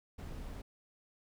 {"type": "noise", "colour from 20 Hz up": "brown", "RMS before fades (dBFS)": -44, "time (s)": [0.18, 0.62], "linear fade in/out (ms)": 10, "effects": []}